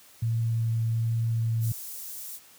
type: tone with vibrato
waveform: sine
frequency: 114.1 Hz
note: A#2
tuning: 37 cents flat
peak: -23 dBFS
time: 0.22-1.72 s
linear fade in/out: 5 ms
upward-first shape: triangle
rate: 1.3 Hz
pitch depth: 9 cents each way
type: high-pass noise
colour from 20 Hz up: white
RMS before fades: -39 dBFS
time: 1.6-2.4 s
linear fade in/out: 50 ms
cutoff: 7500 Hz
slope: 12 dB/octave
effects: white hiss -54 dBFS RMS until 2.58 s + high-pass 60 Hz 12 dB/octave